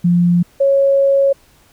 sine tone pair in turn, 174.61 / 551 Hz, F3 / C#5, 0 / -11 cents, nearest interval octave + minor sixth, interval 1989 cents, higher second, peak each -9 dBFS, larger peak neither, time 0.04-0.43 / 0.6-1.33 s, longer second, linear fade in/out 10 ms, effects pink hiss -51 dBFS RMS until 1.72 s

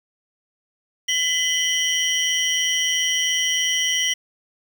triangle tone cluster, 2003 / 2974 / 3137 / 5750 Hz, B6 / F#7 / G7 / F8, +24 / +8 / +1 / +50 cents, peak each -23 dBFS, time 1.08-4.14 s, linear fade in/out 10 ms, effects 7-bit

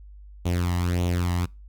sawtooth tone with flanger, 88.1 Hz, F2, 16 cents sharp, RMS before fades -24 dBFS, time 0.45-1.46 s, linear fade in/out 10 ms, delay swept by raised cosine 0.3 to 1.03 ms, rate 1.7 Hz, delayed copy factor +0.7, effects noise-tail reverb RT60 0.3 s tail -26 dB re dry + added 50 Hz sine -42 dBFS peak until 1.68 s

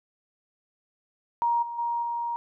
sine tone with level steps, 942 Hz, A#5, 18 cents sharp, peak -21 / -32 / -25 / -27 dBFS, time 1.42-2.36 s, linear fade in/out 0 ms, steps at 1.62 / 1.78 / 2.02 s, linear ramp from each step 10 ms, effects none

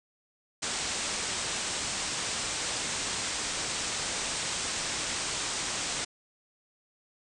white low-pass noise, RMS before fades -33 dBFS, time 0.62-6.05 s, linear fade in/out 10 ms, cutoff 8800 Hz, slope 96 dB/octave, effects none

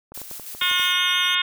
clicks, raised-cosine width 1 ms, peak -26 dBFS, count 9, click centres 0.12 / 0.176 / 0.216 / 0.313 / 0.397 / 0.549 / 0.62 / 0.714 / 0.797 s
blue noise with tremolo, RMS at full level -35 dBFS, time 0.14-0.93 s, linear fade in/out 10 ms, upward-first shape square, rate 6.2 Hz, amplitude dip 40%
harmonic tone, 360 Hz, F#4, 47 cents flat, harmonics 3 / 4 / 5 / 6 / 7 / 8 / 9 / 10, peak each -29 / -26 / -32 / -26 / -31 / -27 / -25 / -24 dBFS, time 0.61-1.42 s, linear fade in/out 5 ms
sawtooth tone with vibrato, 3023 Hz, F#7, 36 cents sharp, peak -28 dBFS, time 0.69-1.35 s, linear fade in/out 5 ms, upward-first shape sine, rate 6.6 Hz, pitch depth 53 cents each way
effects none

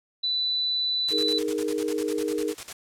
sine tone, 3981 Hz, B7, 13 cents sharp, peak -23 dBFS, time 0.23-1.39 s, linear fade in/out 10 ms
white noise with tremolo, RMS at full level -36 dBFS, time 1.08-2.73 s, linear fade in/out 5 ms, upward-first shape square, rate 10 Hz, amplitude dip 80%
sine chord, D# suspended fourth, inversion none, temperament equal, 311.1 / 415.3 / 466.2 Hz, D#4 / G#4 / A#4, 0 / 0 / 0 cents, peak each -29 dBFS, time 1.1-2.55 s, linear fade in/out 50 ms
effects low-pass 10000 Hz 12 dB/octave

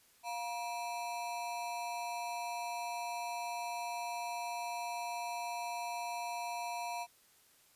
square ring-modulated tone, 830 Hz, G#5, 1 cent flat, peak -35 dBFS, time 0.23-7.07 s, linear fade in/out 50 ms, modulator 127 Hz, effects white hiss -66 dBFS RMS until 7.75 s + resampled to 32000 Hz

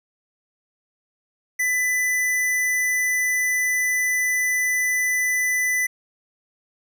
square tone, 1997 Hz, B6, 19 cents sharp, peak -20 dBFS, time 1.59-5.87 s, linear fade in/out 10 ms, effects none

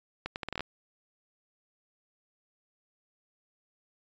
accelerating click train, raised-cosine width 0.3 ms, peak -18 dBFS, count 9, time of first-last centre 0.26-0.607 s, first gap 99 ms, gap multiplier 0.74, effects resampled to 16000 Hz

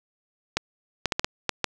clicks, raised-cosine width 0.2 ms, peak -5 dBFS, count 7, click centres 0.57 / 1.057 / 1.122 / 1.195 / 1.245 / 1.493 / 1.643 s, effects none

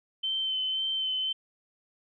sine tone with vibrato, 3080 Hz, G7, 31 cents flat, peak -27 dBFS, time 0.23-1.33 s, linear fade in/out 10 ms, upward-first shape sine, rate 1.9 Hz, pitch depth 19 cents each way, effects none

